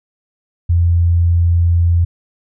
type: tone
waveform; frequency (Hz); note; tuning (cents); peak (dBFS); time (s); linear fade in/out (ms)
sine; 85.6; F2; -34; -9; 0.69-2.05; 10
effects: none